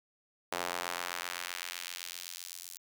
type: tone with high-pass filter sweep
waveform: sawtooth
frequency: 87.8 Hz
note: F2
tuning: 10 cents sharp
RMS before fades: -40 dBFS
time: 0.52-2.78 s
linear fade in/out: 5 ms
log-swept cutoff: 630 to 6900 Hz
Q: 0.85
effects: none